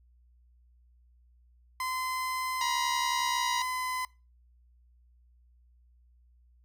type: tone with pitch glide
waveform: 30% pulse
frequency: 1028 to 1016.2 Hz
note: C6 to B5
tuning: -31 to +49 cents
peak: -28 dBFS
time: 1.8-4.05 s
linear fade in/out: 2 ms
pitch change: -20 cents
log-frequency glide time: 3.18-3.54 s
type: harmonic tone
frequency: 957 Hz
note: A#5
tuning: 45 cents sharp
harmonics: 1 / 2 / 3 / 4 / 5 / 6 / 7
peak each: -31 / -39 / -40 / -37 / -41 / -39 / -44 dBFS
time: 2.61-3.62 s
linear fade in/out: 2 ms
effects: noise-tail reverb RT60 0.3 s tail -23 dB re dry + added 60 Hz sine -59 dBFS peak until 6.64 s